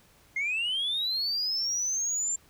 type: linear sweep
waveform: sine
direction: up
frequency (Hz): 2093 to 7360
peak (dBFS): -25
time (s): 0.36-2.36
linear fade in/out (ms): 5
effects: tanh soft clip ceiling -24 dBFS + pink hiss -60 dBFS RMS until 2.49 s